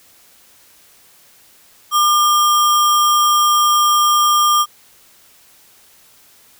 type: tone with sample-and-hold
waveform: sine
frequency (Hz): 1199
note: D6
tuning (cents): +36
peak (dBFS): -10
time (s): 1.91-4.66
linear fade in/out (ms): 50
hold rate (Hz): 4410
effects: white hiss -49 dBFS RMS until 6.59 s